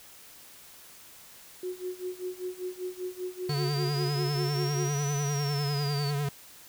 sine tone with tremolo, 365.3 Hz, F#4, 22 cents flat, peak -30 dBFS, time 1.63-4.9 s, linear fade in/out 2 ms, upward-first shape sine, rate 5.1 Hz, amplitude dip 90%
square tone with vibrato, 143.7 Hz, D3, 37 cents flat, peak -28 dBFS, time 3.49-6.29 s, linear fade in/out 5 ms, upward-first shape triangle, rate 10 Hz, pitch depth 62 cents each way
sine linear two-way sweep, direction up then down, 4435 to 6000 to 4435 Hz, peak -36 dBFS, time 3.49-6.11 s, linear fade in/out 5 ms, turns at 5.15 s
effects white hiss -51 dBFS RMS until 6.68 s

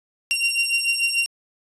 sawtooth beating tone pair, 2759 / 2765.8 Hz, F7 / F7, -22 / -17 cents, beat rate 6.8 Hz, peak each -19 dBFS, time 0.31-1.26 s, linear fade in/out 0 ms, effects resampled to 24000 Hz

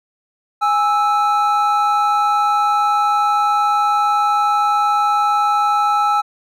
triangle tone pair together, 828 / 1314.4 Hz, G#5 / E6, -5 / -5 cents, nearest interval minor sixth, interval 800 cents, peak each -14 dBFS, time 0.61-6.22 s, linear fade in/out 20 ms, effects none

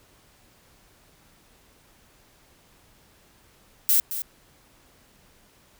violet noise with echo, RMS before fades -19 dBFS, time 3.89-4 s, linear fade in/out 0 ms, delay 220 ms, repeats 1, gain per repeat -11 dB, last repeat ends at 4.22 s, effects pink hiss -58 dBFS RMS until 5.79 s

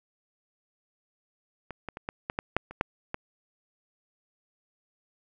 clicks, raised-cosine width 0.5 ms, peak -23 / -20 / -23 / -17 / -15 / -13 / -8 / -27 / -9 / -16 dBFS, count 10, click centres 1.707 / 1.887 / 1.971 / 2.089 / 2.299 / 2.389 / 2.566 / 2.71 / 2.811 / 3.144 s, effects none

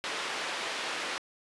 white band-pass noise, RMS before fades -35 dBFS, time 0.04-1.18 s, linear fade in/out 0 ms, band 340 to 3100 Hz, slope 12 dB/octave, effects resampled to 24000 Hz

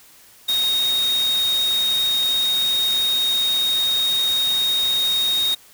sine tone in noise, 3729 Hz, A#7, in tune, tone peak -17 dBFS, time 0.48-5.55 s, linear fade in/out 10 ms, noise white, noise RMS -30 dBFS, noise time 0.48-5.55 s, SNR +10 dB, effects white hiss -49 dBFS RMS until 5.73 s

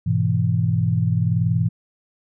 sine chord, E major, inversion first, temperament just, 103.01 / 123.61 / 164.81 Hz, G#2 / B2 / E3, -14 / +2 / 0 cents, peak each -21 dBFS, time 0.06-1.69 s, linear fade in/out 10 ms, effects none

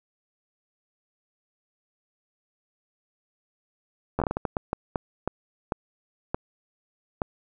slowing click train, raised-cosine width 1 ms, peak -11 dBFS, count 15, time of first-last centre 4.19-7.218 s, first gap 11 ms, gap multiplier 1.4, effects none

